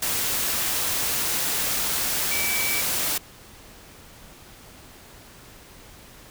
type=tone in noise; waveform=sine; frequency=2300 Hz; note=D7; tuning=37 cents flat; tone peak=-27 dBFS; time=2.31-2.81 s; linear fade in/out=5 ms; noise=white; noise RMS=-25 dBFS; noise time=0.02-3.18 s; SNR=-5 dB; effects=pink hiss -47 dBFS RMS until 6.3 s